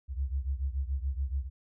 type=beating tone pair; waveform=sine; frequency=65.41 / 72.41 Hz; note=C2 / D2; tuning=0 / -24 cents; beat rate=7 Hz; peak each=-31 / -34 dBFS; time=0.08-1.5 s; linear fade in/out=50 ms; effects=none